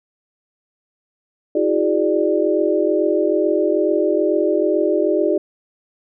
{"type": "tone cluster", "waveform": "sine", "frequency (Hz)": [322.4, 364.7, 411.6, 592], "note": ["E4", "F#4", "G#4", "D5"], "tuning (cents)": [-38, -25, -16, 14], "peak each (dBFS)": -20, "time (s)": [1.55, 5.38], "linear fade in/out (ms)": 5, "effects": []}